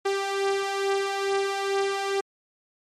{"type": "beating tone pair", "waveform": "sawtooth", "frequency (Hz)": [392, 394.3], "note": ["G4", "G4"], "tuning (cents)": [0, 10], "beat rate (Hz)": 2.3, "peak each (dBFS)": [-26, -21], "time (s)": [0.05, 2.21], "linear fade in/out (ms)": 10, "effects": ["low-pass 7000 Hz 12 dB/octave", "MP3 64 kbps"]}